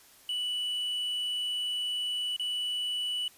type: tone with dropouts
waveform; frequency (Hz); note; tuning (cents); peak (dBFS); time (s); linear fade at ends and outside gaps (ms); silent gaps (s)
triangle; 2960; F#7; 0; -28; 0.29-3.28; 2; 2.364-2.396
effects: white hiss -57 dBFS RMS until 3.37 s + resampled to 32000 Hz